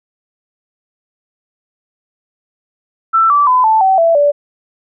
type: tone with pitch steps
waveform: sine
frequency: 1332 / 1159.6 / 1009.5 / 878.8 / 765 / 666 / 579.8 Hz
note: E6 / D6 / B5 / A5 / G5 / E5 / D5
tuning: +18 / -22 / +38 / -2 / -42 / +18 / -22 cents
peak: -7 dBFS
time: 3.13-4.32 s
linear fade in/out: 20 ms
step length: 170 ms
effects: none